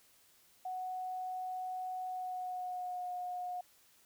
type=tone with pitch glide; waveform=sine; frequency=740 to 721.4 Hz; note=F#5 to F#5; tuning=0 to -44 cents; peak=-37 dBFS; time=0.65-3.61 s; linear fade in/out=5 ms; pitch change=-44 cents; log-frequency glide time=2.07-3.1 s; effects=white hiss -66 dBFS RMS until 4.05 s